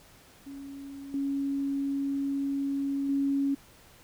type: tone with level steps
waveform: sine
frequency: 277.4 Hz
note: C#4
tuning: 1 cent sharp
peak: -39 / -27 / -24 dBFS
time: 0.46-3.55 s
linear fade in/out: 10 ms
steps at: 1.14 / 3.09 s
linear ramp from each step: 2 ms
effects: pink hiss -56 dBFS RMS until 4.03 s